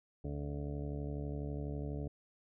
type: harmonic tone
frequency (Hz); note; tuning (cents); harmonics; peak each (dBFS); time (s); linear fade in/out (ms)
72.1; D2; -31; 1 / 2 / 3 / 4 / 6 / 7 / 8 / 9 / 10; -41 / -41 / -51 / -45 / -47 / -58 / -52 / -56 / -59; 0.24-2.08; 5
effects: none